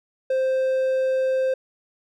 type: tone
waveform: triangle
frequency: 523.3 Hz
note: C5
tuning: in tune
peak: -17 dBFS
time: 0.3-1.54 s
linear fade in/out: 5 ms
effects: none